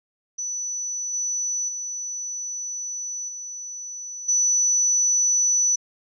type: tone with level steps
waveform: sine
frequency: 5960 Hz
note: F#8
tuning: 12 cents sharp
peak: -26 / -23 / -28 / -32 / -17 dBFS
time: 0.38-5.76 s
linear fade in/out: 10 ms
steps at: 1.13 / 1.68 / 3.28 / 4.28 s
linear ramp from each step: 10 ms
effects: none